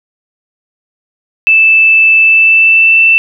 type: tone with pitch glide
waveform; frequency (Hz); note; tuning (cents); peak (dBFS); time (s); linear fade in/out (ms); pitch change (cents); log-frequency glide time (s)
sine; 2637 to 2665; E7 to E7; 0 to +18; -3; 1.47-3.18; 0; +18; 2.22-3.01
effects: none